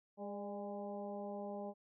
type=harmonic tone with a mistuned harmonic; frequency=204.2 Hz; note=G#3; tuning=29 cents flat; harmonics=1 / 2 / 3 / 4 / 5; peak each=-46 / -48 / -46 / -49 / -59 dBFS; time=0.17-1.74 s; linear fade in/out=50 ms; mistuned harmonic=3; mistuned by=-32 cents; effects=none